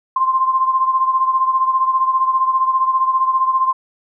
sine beating tone pair, 1046.5 / 1061.5 Hz, C6 / C6, 0 / +25 cents, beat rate 15 Hz, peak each -14 / -20 dBFS, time 0.16-3.73 s, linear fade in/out 5 ms, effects none

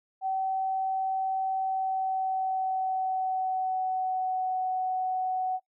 sine tone with pitch glide, 764 to 745.3 Hz, G5 to F#5, -45 to +12 cents, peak -26 dBFS, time 0.21-5.6 s, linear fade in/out 50 ms, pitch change -43 cents, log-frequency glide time 1.58-4.57 s, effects noise-tail reverb RT60 0.1 s tail -21 dB re dry

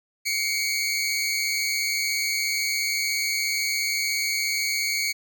20% pulse tone pair together, 2120 / 2257 Hz, C7 / C#7, +22 / +31 cents, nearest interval minor second, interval 109 cents, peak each -23 / -20 dBFS, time 0.25-5.13 s, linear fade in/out 20 ms, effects none

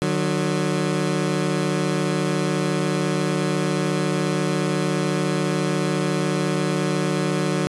20% pulse tone pair together, 150.88 / 185 Hz, D3 / F#3, +47 / 0 cents, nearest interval major third, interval 353 cents, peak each -18 / -18 dBFS, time 0.02-7.67 s, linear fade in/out 0 ms, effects resampled to 24000 Hz

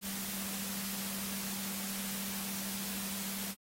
sine tone in noise, 196 Hz, G3, in tune, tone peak -42 dBFS, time 0.01-3.55 s, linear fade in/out 50 ms, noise white, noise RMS -40 dBFS, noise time 0.01-3.55 s, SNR -5 dB, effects AAC 48 kbps

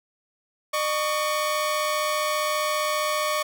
sawtooth tone pair together, 607 / 1119 Hz, D#5 / C#6, -43 / +16 cents, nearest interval major seventh, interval 1059 cents, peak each -22 dBFS, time 0.73-3.43 s, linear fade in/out 10 ms, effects none

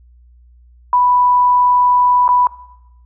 sine tone with dropouts, 987.8 Hz, B5, in tune, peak -9 dBFS, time 0.93-2.47 s, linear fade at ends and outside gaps 1 ms, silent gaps 2.279-2.289 s, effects noise-tail reverb RT60 0.9 s tail -18 dB re dry + added 60 Hz sine -43 dBFS peak until 3.05 s

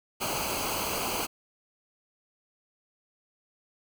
pink noise with comb filter, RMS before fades -31 dBFS, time 0.2-1.27 s, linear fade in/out 20 ms, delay 0.55 ms, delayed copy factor -0.75, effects none

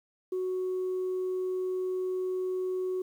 sine tone, 370 Hz, F#4, in tune, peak -27 dBFS, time 0.32-3.02 s, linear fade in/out 5 ms, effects tanh soft clip ceiling -26 dBFS + 10-bit

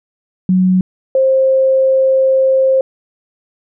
sine tone pair in turn, 185 / 529.3 Hz, F#3 / C5, 0 / +20 cents, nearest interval octave + tritone, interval 1820 cents, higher second, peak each -8 dBFS, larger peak neither, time 0.49-0.81 / 1.15-2.81 s, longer second, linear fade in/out 2 ms, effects none

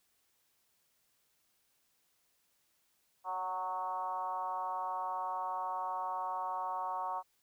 sine tone with frequency modulation, 924 Hz, A#5, 16 cents flat, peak -34 dBFS, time 3.24-7.23 s, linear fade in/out 50 ms, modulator 183 Hz, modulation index 1.3, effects white hiss -75 dBFS RMS until 7.42 s

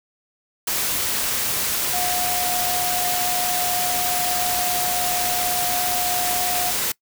sine tone in noise, 719 Hz, F#5, 50 cents flat, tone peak -25 dBFS, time 1.93-6.71 s, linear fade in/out 5 ms, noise white, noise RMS -23 dBFS, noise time 0.67-6.92 s, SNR -5 dB, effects noise-tail reverb RT60 0.1 s tail -23 dB re dry

